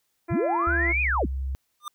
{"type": "harmonic tone", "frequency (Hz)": 340, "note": "F4", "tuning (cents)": -46, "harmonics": [1, 2, 3, 4, 5, 6, 7], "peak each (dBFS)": [-29, -35, -39, -41, -43, -45, -46], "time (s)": [0.28, 0.93], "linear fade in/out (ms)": 20}
{"type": "linear two-way sweep", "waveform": "sine", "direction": "up then down", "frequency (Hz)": [49, 2524, 49], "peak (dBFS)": -22, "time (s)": [0.3, 1.27], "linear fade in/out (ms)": 20, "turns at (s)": 1.02}
{"type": "tone with pitch glide", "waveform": "sine", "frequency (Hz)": [73.42, 66.55], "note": ["D2", "C2"], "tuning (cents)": [0, 30], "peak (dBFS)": -26, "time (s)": [0.67, 1.55], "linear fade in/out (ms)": 0, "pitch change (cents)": -170, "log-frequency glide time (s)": [0.79, 0.9]}
{"type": "tone with exponential growth", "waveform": "square", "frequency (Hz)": 1200, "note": "D6", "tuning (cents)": 37, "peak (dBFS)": -28, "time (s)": [1.8, 1.88], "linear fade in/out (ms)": 2, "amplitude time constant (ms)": 17}
{"effects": ["white hiss -73 dBFS RMS until 1.94 s"]}